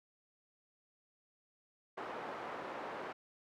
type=band-pass noise; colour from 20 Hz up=pink; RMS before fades=-44 dBFS; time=1.97-3.13 s; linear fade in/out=10 ms; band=460 to 1300 Hz; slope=12 dB/octave; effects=none